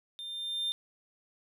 triangle tone with level ramp, 3600 Hz, A7, 39 cents sharp, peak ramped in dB -38 to -27 dBFS, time 0.19-0.72 s, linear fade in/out 0 ms, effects none

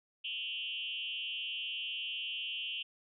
sine tone with frequency modulation, 2960 Hz, F#7, in tune, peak -36 dBFS, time 0.24-2.83 s, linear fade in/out 10 ms, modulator 224 Hz, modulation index 1.3, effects none

